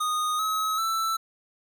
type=tone with pitch steps; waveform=square; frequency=1237 / 1280.6 / 1325.8 Hz; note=D#6 / D#6 / E6; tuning=-10 / +49 / +10 cents; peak=-25 dBFS; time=0-1.17 s; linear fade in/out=10 ms; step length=390 ms; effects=none